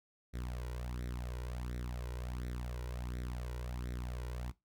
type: tone with flanger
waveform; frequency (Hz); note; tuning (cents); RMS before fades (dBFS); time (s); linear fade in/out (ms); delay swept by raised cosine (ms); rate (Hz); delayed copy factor
sawtooth; 61.1; B1; -18; -41; 0.33-4.52; 20; 0.51 to 2.11; 1.4; +0.7
effects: noise-tail reverb RT60 0.2 s tail -19 dB re dry